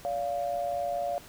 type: tone pair together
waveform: sine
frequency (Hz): 573 / 698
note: D5 / F5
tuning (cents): -43 / -1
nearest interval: minor third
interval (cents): 342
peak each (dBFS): -32 / -30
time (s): 0.05-1.18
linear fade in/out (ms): 0
effects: pink hiss -50 dBFS RMS until 1.28 s